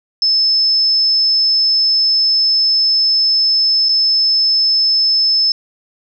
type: tone with dropouts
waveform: sine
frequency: 5240 Hz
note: E8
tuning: 11 cents flat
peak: -10 dBFS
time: 0.22-5.52 s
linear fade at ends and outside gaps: 2 ms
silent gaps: 3.887-3.891 s
effects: none